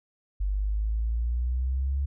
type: exponential sweep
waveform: sine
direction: up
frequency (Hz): 48 to 70.2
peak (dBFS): -24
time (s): 0.4-2.06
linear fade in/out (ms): 10
effects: none